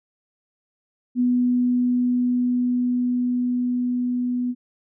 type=tone with level ramp; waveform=sine; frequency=246.9 Hz; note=B3; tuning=in tune; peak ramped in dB=-16 to -21 dBFS; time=1.15-4.55 s; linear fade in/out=50 ms; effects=none